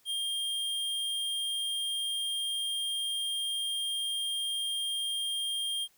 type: tone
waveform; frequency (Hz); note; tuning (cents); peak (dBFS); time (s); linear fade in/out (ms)
square; 3209; G7; +40; -31; 0.05-5.88; 50
effects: white hiss -66 dBFS RMS until 5.97 s